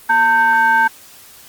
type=ring-modulated tone; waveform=triangle; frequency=330 Hz; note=E4; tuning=2 cents sharp; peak=-5 dBFS; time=0.09-0.88 s; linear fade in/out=10 ms; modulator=1230 Hz; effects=white hiss -42 dBFS RMS until 1.48 s + Opus 24 kbps